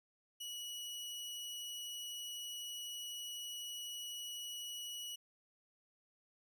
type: tone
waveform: sawtooth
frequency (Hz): 2928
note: F#7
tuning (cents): -19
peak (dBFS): -40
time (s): 0.4-5.16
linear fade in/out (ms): 10
effects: none